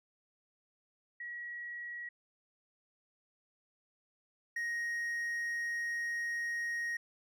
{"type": "tone pair in turn", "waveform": ["sine", "triangle"], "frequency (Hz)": [1915, 1875.6], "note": ["A#6", "A#6"], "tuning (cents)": [46, 10], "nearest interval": "unison", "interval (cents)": 36, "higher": "first", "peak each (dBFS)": [-40, -32], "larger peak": "second", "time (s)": [[1.2, 2.09], [4.56, 6.97]], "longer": "second", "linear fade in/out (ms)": 5, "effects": []}